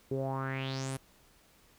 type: tone with low-pass filter sweep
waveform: sawtooth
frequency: 133.5 Hz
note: C3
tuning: 35 cents sharp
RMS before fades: -35 dBFS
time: 0.11-0.97 s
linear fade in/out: 5 ms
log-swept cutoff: 380 to 11000 Hz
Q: 5.3
effects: pink hiss -63 dBFS RMS until 1.78 s